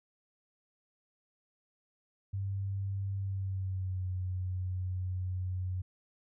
sine tone with pitch glide, 98 to 91.97 Hz, G2 to F#2, 0 to -10 cents, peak -32 dBFS, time 2.33-5.82 s, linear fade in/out 10 ms, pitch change -110 cents, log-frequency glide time 3.17-4.08 s, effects none

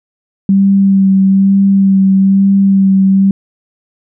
sine tone with vibrato, 194.5 Hz, G3, 13 cents flat, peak -5 dBFS, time 0.49-3.31 s, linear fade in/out 2 ms, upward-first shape sine, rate 1.1 Hz, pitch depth 19 cents each way, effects none

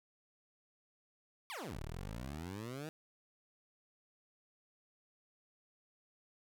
15% pulse exponential two-way sweep, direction down then up, 1215 to 34.65 to 161.8 Hz, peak -36 dBFS, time 1.5-2.89 s, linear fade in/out 0 ms, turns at 1.8 s, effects none

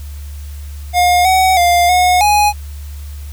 square tone with pitch steps, 713 / 751 / 701 / 725 / 832 Hz, F5 / F#5 / F5 / F#5 / G#5, +36 / +26 / +6 / -35 / +3 cents, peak -9 dBFS, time 0.93-2.53 s, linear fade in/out 50 ms, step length 320 ms, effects added 72 Hz sine -25 dBFS peak until 3.32 s + white hiss -42 dBFS RMS until 3.32 s

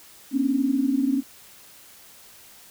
sine tone cluster, 237.7 / 270.4 / 290.9 Hz, A#3 / C#4 / D4, +34 / -43 / -16 cents, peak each -27 / -21 / -27 dBFS, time 0.31-1.23 s, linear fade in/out 50 ms, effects white hiss -49 dBFS RMS until 2.7 s

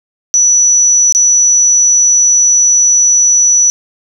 sine tone with dropouts, 5920 Hz, F#8, in tune, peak -5 dBFS, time 0.34-3.7 s, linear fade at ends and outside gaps 0 ms, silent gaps 1.124-1.149 s, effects none

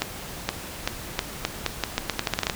accelerating click train, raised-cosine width 0.2 ms, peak -5 dBFS, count 16, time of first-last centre 0.02-2.498 s, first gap 470 ms, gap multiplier 0.82, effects pink hiss -37 dBFS RMS until 2.55 s

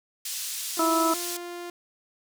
pink band-pass noise, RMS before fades -33 dBFS, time 0.25-1.37 s, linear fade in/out 5 ms, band 4700 to 14000 Hz, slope 12 dB/octave
sawtooth tone, 349.2 Hz, F4, in tune, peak -31 dBFS, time 0.77-1.7 s, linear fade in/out 2 ms
harmonic tone, 327.1 Hz, E4, 13 cents flat, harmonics 1 / 2 / 3 / 4, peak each -25 / -28 / -28 / -25 dBFS, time 0.79-1.14 s, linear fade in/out 5 ms
effects none

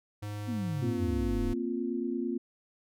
square tone with pitch glide, 103.83 to 100.18 Hz, G#2 to G2, 0 to +38 cents, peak -36 dBFS, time 0.22-1.54 s, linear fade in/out 10 ms, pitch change -62 cents, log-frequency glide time 0.84-1.01 s
sine exponential sweep, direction down, 258.7 to 33.27 Hz, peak -31 dBFS, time 0.47-1.54 s, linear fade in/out 20 ms
sine chord, Bb suspended second, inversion none, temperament just, 233.1 / 262.2 / 349.6 Hz, Bb3 / C4 / F4, 0 / +4 / +2 cents, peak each -34 dBFS, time 0.82-2.38 s, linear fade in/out 10 ms
effects none

